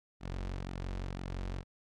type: tone with flanger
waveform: sawtooth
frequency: 45.85 Hz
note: F#1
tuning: 15 cents flat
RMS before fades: -39 dBFS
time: 0.2-1.64 s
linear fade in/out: 50 ms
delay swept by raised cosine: 1.8 to 7.3 ms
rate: 2 Hz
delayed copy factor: -0.5
effects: low-pass 6000 Hz 12 dB/octave